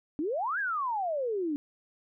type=exponential two-way sweep; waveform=sine; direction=up then down; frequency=280 to 1700 to 280 Hz; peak=-28 dBFS; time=0.19-1.56 s; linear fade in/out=0 ms; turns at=0.59 s; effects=none